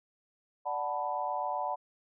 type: chord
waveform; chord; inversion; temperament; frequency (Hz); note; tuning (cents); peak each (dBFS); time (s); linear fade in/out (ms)
sine; B minor seventh; first; equal; 587.3 / 740 / 880 / 987.8; D5 / F#5 / A5 / B5; 0 / 0 / 0 / 0; -38 / -35 / -36 / -36; 0.65-1.76; 20
effects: none